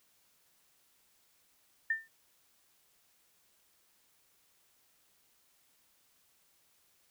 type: tone with exponential decay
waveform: sine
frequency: 1801 Hz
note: A6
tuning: 40 cents sharp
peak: -25 dBFS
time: 1.9-2.08 s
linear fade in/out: 5 ms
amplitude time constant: 39 ms
effects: white hiss -70 dBFS RMS until 7.1 s